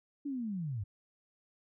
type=linear sweep; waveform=sine; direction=down; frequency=293.6 to 91.8 Hz; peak=-34 dBFS; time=0.25-0.84 s; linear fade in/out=10 ms; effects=none